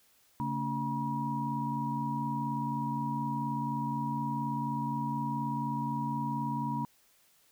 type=tone cluster; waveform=sine; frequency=140.1 / 224.2 / 283.2 / 961 Hz; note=C#3 / A3 / C#4 / B5; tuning=+19 / +33 / +37 / -48 cents; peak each=-36 / -36 / -39 / -34 dBFS; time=0.4-6.85 s; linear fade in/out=0 ms; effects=white hiss -66 dBFS RMS until 7.51 s